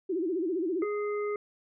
sine tone with vibrato, 349.2 Hz, F4, in tune, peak -27 dBFS, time 0.09-0.85 s, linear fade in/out 10 ms, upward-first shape sine, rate 15 Hz, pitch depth 180 cents each way
harmonic tone, 415.3 Hz, G#4, in tune, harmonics 1 / 3 / 5, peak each -29 / -39 / -43 dBFS, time 0.82-1.36 s, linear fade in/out 2 ms
effects none

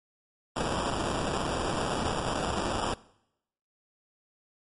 blue noise with sample-and-hold, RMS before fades -30 dBFS, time 0.56-2.94 s, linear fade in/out 2 ms, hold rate 2100 Hz, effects noise-tail reverb RT60 0.8 s tail -21 dB re dry + MP3 48 kbps

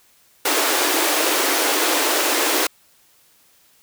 pink high-pass noise, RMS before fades -19 dBFS, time 0.45-2.67 s, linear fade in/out 5 ms, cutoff 280 Hz, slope 96 dB/octave, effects white hiss -56 dBFS RMS until 3.82 s

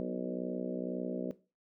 harmonic tone with a mistuned harmonic, 62 Hz, B1, 7 cents sharp, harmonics 3 / 4 / 5 / 6 / 7 / 8 / 9 / 10, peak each -39 / -39 / -45 / -41 / -46 / -42 / -44 / -45 dBFS, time 0-1.31 s, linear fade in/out 0 ms, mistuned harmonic 5, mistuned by +27 cents, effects noise-tail reverb RT60 0.3 s tail -17 dB re dry

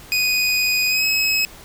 25% pulse tone with pitch glide, 2489 to 2563 Hz, D#7 to E7, 0 to -49 cents, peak -13 dBFS, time 0.12-1.45 s, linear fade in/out 0 ms, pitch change +51 cents, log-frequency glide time 0.88-1.04 s, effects pink hiss -42 dBFS RMS until 1.64 s

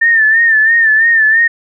sine tone with vibrato, 1794 Hz, A6, 33 cents sharp, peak -6 dBFS, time 0.01-1.48 s, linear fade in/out 10 ms, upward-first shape sine, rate 3 Hz, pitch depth 65 cents each way, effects none

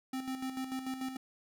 square tone with tremolo, 261.6 Hz, C4, in tune, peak -35 dBFS, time 0.13-1.17 s, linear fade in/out 5 ms, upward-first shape square, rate 6.8 Hz, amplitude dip 55%, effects none

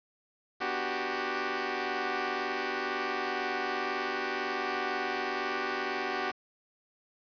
10% pulse chord, G major seventh, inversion first, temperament equal, 246.9 / 293.7 / 370 / 392 Hz, B3 / D4 / F#4 / G4, 0 / 0 / 0 / 0 cents, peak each -32 / -32 / -26 / -26 dBFS, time 0.6-6.32 s, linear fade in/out 20 ms, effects resampled to 11025 Hz + 8-bit

